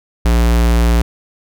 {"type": "tone", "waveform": "square", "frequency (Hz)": 58.27, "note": "A#1", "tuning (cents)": 0, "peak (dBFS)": -10, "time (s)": [0.25, 1.02], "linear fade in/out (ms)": 5, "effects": []}